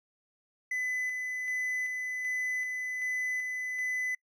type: tone with tremolo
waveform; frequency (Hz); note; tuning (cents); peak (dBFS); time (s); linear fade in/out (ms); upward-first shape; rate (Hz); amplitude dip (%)
triangle; 2007; B6; +27; -28; 0.71-4.15; 5; square; 1.3; 30
effects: noise-tail reverb RT60 0.1 s tail -26 dB re dry